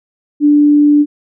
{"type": "tone", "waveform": "sine", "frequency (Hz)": 293.7, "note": "D4", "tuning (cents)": 0, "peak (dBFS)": -5, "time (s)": [0.4, 1.06], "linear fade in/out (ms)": 50, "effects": []}